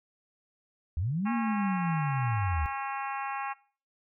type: linear two-way sweep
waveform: sine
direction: up then down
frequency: 71.2 to 238.8 to 71.2 Hz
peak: -27 dBFS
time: 0.97-2.66 s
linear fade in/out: 0 ms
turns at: 1.32 s
type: harmonic tone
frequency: 272.4 Hz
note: C#4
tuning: 30 cents flat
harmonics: 3 / 4 / 5 / 6 / 7 / 8 / 9 / 10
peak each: -35 / -37 / -42 / -43 / -45 / -47 / -45 / -46 dBFS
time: 1.25-3.54 s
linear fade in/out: 20 ms
effects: noise-tail reverb RT60 0.4 s tail -20 dB re dry